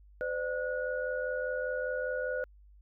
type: tone cluster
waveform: sine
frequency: 511 / 596 / 1456 Hz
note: C5 / D5 / F#6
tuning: -41 / +25 / -28 cents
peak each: -33 / -37 / -37 dBFS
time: 0.21-2.44 s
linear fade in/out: 0 ms
effects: added 50 Hz sine -54 dBFS peak until 2.81 s